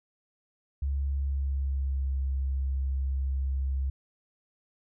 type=tone with pitch glide; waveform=sine; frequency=69.3 to 67.09 Hz; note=C#2 to C2; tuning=0 to +44 cents; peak=-26 dBFS; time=0.82-3.9 s; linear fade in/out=5 ms; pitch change=-56 cents; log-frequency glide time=1.11-2.16 s; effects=none